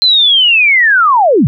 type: linear sweep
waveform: sine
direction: down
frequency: 4136 to 105.6 Hz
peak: -5 dBFS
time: 0.02-1.47 s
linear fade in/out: 0 ms
effects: none